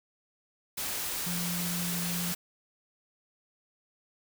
sine tone in noise, 174.8 Hz, F3, 2 cents sharp, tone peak -33 dBFS, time 1.26-2.33 s, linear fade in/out 10 ms, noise white, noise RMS -34 dBFS, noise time 0.77-2.35 s, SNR -2 dB, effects none

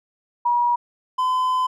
sine / triangle tone pair in turn, 961 / 1018.1 Hz, B5 / C6, -48 / -48 cents, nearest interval minor second, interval 100 cents, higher second, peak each -16 dBFS, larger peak neither, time 0.45-0.76 / 1.18-1.67 s, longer second, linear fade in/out 10 ms, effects none

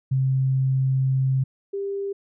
sine tone pair in turn, 132.5 / 397.1 Hz, C3 / G4, +22 / +22 cents, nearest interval octave + perfect fifth, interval 1900 cents, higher second, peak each -18 / -25 dBFS, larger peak first, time 0.11-1.44 / 1.73-2.13 s, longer first, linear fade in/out 10 ms, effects none

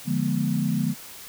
sine chord, D diminished seventh, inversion none, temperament equal with one note detuned, 146.83 / 174.61 / 207.7 / 241.7 Hz, D3 / F3 / Ab3 / Cb4, 0 / 0 / 0 / -37 cents, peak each -27 dBFS, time 0.05-0.95 s, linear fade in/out 50 ms, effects white hiss -42 dBFS RMS until 1.28 s

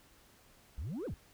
sine exponential two-way sweep, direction up then down, 57.4 to 540 to 57.4 Hz, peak -34 dBFS, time 0.78-1.14 s, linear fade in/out 0 ms, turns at 1.06 s, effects tanh soft clip ceiling -36 dBFS + pink hiss -63 dBFS RMS until 1.33 s

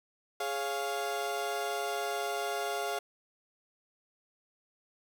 30% pulse chord, Db major, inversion second, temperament equal, 415.3 / 554.4 / 698.5 Hz, Ab4 / Db5 / F5, 0 / 0 / 0 cents, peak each -34 / -37 / -32 dBFS, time 0.4-2.99 s, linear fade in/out 5 ms, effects 11-bit

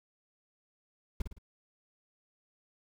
brown noise with echo, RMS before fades -30 dBFS, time 1.2-1.22 s, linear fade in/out 5 ms, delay 55 ms, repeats 3, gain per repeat -7 dB, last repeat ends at 1.385 s, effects none

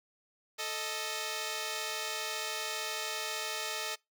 5% pulse tone pair together, 440 / 623.6 Hz, A4 / D#5, 0 / +4 cents, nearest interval tritone, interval 604 cents, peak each -26 / -26 dBFS, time 0.58-3.96 s, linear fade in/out 20 ms, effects noise-tail reverb RT60 0.2 s tail -25 dB re dry

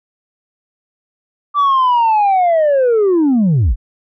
sine linear sweep, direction down, 1174.7 to 34.8 Hz, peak -7 dBFS, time 1.54-3.76 s, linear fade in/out 50 ms, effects tanh soft clip ceiling -8 dBFS

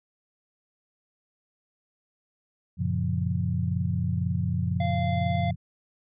sine chord, Gb major seventh, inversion none, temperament equal, 92.5 / 116.54 / 138.59 / 174.61 Hz, Gb2 / Bb2 / Db3 / F3, 0 / 0 / 0 / 0 cents, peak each -28 / -31 / -31 / -29 dBFS, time 2.77-5.56 s, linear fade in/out 50 ms
square tone, 691 Hz, F5, 19 cents flat, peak -29 dBFS, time 4.8-5.51 s, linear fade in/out 5 ms
effects resampled to 8000 Hz

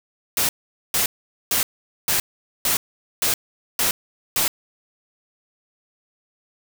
white noise bursts, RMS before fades -20 dBFS, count 8, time 0.37-4.48 s, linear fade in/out 2 ms, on 120 ms, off 450 ms, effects none

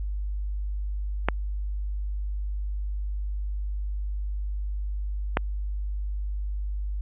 clicks, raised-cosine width 0.5 ms, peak -6 dBFS, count 2, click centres 1.286 / 5.371 s, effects added 50 Hz sine -27 dBFS peak until 7.01 s + resampled to 8000 Hz

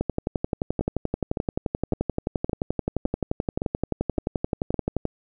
two click trains, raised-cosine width 2 ms, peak -12 / -10 dBFS, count 8 / 59, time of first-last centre 0.81-4.743 / 0.01-5.053 s, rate 1.78 / 11.5 Hz, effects none

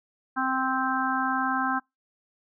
harmonic tone, 261.6 Hz, C4, in tune, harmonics 1 / 3 / 4 / 5 / 6, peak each -30 / -30 / -30 / -30 / -30 dBFS, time 0.36-1.8 s, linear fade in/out 20 ms, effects noise-tail reverb RT60 0.2 s tail -26 dB re dry

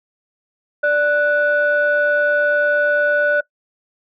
sine tone pair together, 587.3 / 1478.5 Hz, D5 / F#6, 0 / -2 cents, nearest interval octave + major third, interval 1598 cents, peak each -15 dBFS, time 0.83-3.41 s, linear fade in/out 10 ms, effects noise-tail reverb RT60 0.1 s tail -21 dB re dry + tanh soft clip ceiling -7 dBFS

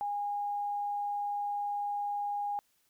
sine tone, 818 Hz, G#5, 26 cents flat, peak -31 dBFS, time 0.01-2.59 s, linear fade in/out 0 ms, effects white hiss -72 dBFS RMS until 2.89 s

